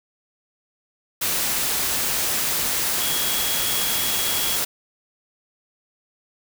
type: tone in noise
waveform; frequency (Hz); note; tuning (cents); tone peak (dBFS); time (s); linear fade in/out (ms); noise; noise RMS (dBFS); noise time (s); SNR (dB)
sine; 3322; G#7; 0; -29; 3.01-4.57; 10; white; -23; 1.21-4.65; -9
effects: none